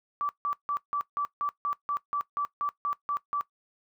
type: tone bursts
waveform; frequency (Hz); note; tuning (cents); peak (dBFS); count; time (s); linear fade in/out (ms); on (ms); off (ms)
sine; 1158; D6; -25; -26; 14; 0.21-3.41; 0; 80; 160
effects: noise-tail reverb RT60 0.1 s tail -18 dB re dry